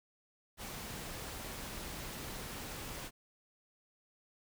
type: noise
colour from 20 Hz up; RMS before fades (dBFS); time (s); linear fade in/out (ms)
pink; -44; 0.57-3.11; 50
effects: none